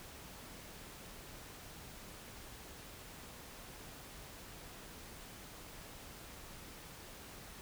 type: silence
effects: pink hiss -52 dBFS RMS until 7.61 s